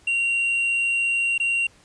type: tone with dropouts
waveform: triangle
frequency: 2757 Hz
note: F7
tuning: 23 cents flat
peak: -18 dBFS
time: 0.07-1.67 s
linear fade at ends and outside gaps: 5 ms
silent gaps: 1.38-1.399 s
effects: pink hiss -55 dBFS RMS until 1.84 s + resampled to 22050 Hz